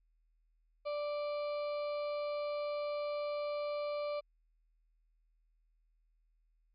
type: harmonic tone with a mistuned harmonic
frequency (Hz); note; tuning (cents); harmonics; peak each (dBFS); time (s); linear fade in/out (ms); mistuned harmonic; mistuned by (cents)
587.3; D5; 0; 1 / 2 / 4 / 5 / 6 / 7 / 8; -35 / -45 / -51 / -60 / -62 / -55 / -60; 0.85-4.21; 20; 7; +25
effects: added 40 Hz sine -70 dBFS peak until 6.74 s